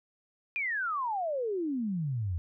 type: exponential sweep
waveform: sine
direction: down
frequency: 2472 to 81 Hz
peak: -29 dBFS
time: 0.56-2.38 s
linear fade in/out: 0 ms
effects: none